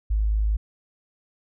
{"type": "tone", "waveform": "sine", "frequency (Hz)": 52.8, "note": "G#1", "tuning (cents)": 29, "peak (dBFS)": -19, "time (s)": [0.1, 0.57], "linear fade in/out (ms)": 10, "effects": []}